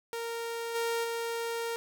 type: tone with level steps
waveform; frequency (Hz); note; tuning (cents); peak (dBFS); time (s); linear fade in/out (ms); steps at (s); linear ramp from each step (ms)
sawtooth; 463.4; A#4; -10; -30 / -25 / -28; 0.13-1.76; 0; 0.74 / 1.03; 20
effects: none